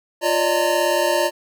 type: tone cluster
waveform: square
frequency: 350.7 / 573 / 611 / 912 Hz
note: F4 / D5 / D#5 / A#5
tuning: +7 / -43 / -32 / -38 cents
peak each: -25 / -22 / -22 / -24 dBFS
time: 0.21-1.31 s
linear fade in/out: 50 ms
effects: none